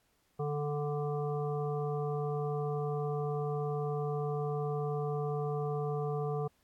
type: harmonic tone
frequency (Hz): 146.83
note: D3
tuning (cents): 0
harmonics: 1 / 3 / 5 / 7 / 8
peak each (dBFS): -34 / -35 / -41 / -50 / -45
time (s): 0.39-6.48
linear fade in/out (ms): 10
effects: pink hiss -73 dBFS RMS until 6.63 s + AAC 64 kbps